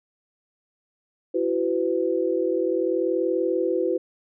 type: tone cluster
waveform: sine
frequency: 336.5 / 377 / 503 Hz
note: E4 / F#4 / B4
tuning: +36 / +32 / +32 cents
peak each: -25 dBFS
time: 1.34-3.98 s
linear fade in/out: 10 ms
effects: none